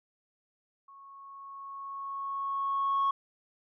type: tone with level ramp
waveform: sine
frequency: 1101 Hz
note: C#6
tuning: 12 cents flat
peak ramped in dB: -50 to -22 dBFS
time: 0.88-3.11 s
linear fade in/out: 5 ms
effects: tanh soft clip ceiling -22 dBFS